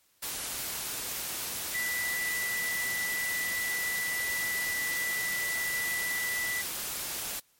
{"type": "tone in noise", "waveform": "sine", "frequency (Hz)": 1975.5, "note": "B6", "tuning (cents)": 0, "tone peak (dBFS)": -30, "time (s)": [1.74, 6.62], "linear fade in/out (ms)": 10, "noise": "white", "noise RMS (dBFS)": -35, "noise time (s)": [0.22, 7.4], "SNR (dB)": 2, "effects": ["white hiss -67 dBFS RMS until 7.59 s", "MP3 64 kbps"]}